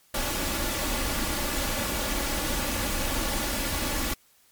pink noise with comb filter, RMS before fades -28 dBFS, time 0.14-4.14 s, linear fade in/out 5 ms, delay 3.5 ms, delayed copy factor +0.55, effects white hiss -61 dBFS RMS until 4.51 s + MP3 96 kbps

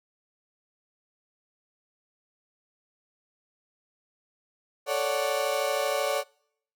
35% pulse chord, D major seventh, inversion second, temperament equal, 440 / 554.4 / 587.3 / 740 Hz, A4 / C#5 / D5 / F#5, 0 / 0 / 0 / 0 cents, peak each -32 / -27 / -28 / -32 dBFS, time 4.86-6.24 s, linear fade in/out 50 ms, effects noise-tail reverb RT60 0.7 s tail -26 dB re dry

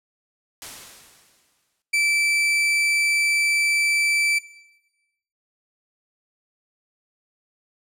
white noise with exponential decay, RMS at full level -34 dBFS, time 0.62-1.82 s, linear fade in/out 0 ms, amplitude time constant 260 ms
40% pulse tone, 2325 Hz, D7, 18 cents flat, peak -17 dBFS, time 1.93-4.39 s, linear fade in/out 10 ms
effects noise-tail reverb RT60 1.0 s tail -17 dB re dry + low-pass 11000 Hz 12 dB/octave

